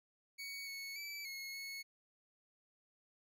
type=tone with pitch steps; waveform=25% pulse; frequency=2238 / 2207 / 2311 / 2173 / 2195 Hz; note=C#7 / C#7 / D7 / C#7 / C#7; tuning=+16 / -8 / -28 / -35 / -18 cents; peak=-40 dBFS; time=0.38-1.83 s; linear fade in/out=20 ms; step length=290 ms; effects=none